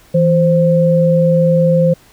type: tone pair together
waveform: sine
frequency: 164.7 / 522.9 Hz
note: E3 / C5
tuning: -1 / -1 cents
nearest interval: octave + minor sixth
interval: 2000 cents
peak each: -11 dBFS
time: 0.14-1.94 s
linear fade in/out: 10 ms
effects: pink hiss -47 dBFS RMS until 2.12 s